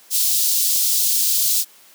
white high-pass noise, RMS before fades -18 dBFS, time 0.1-1.65 s, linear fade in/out 50 ms, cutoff 3800 Hz, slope 24 dB/octave, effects white hiss -49 dBFS RMS until 1.94 s + high-pass 200 Hz 12 dB/octave

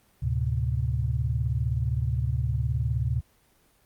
sine tone cluster, 73.8 / 109.8 / 129.1 Hz, D2 / A2 / C3, +9 / -3 / -23 cents, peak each -28 dBFS, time 0.22-3.21 s, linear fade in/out 10 ms, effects pink hiss -63 dBFS RMS until 3.85 s + Opus 24 kbps

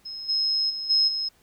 sine tone with level steps, 5150 Hz, E8, 41 cents flat, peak -33 / -21 / -29 / -17 / -25 dBFS, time 0.05-1.29 s, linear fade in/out 10 ms, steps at 0.28 / 0.69 / 0.89 / 1.07 s, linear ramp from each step 20 ms, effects pink hiss -61 dBFS RMS until 1.42 s

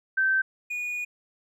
sine / triangle tone pair in turn, 1551 / 2454 Hz, G6 / D#7, -19 / -25 cents, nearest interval minor sixth, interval 794 cents, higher second, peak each -20 / -27 dBFS, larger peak first, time 0.17-0.42 / 0.7-1.05 s, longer second, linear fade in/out 10 ms, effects none

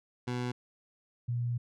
20% pulse / sine tone pair in turn, 123.47 / 120.16 Hz, B2 / B2, 0 / -47 cents, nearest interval unison, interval 47 cents, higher first, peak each -27 / -29 dBFS, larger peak first, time 0.27-0.52 / 1.28-1.58 s, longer second, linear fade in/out 10 ms, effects low-pass 6000 Hz 12 dB/octave

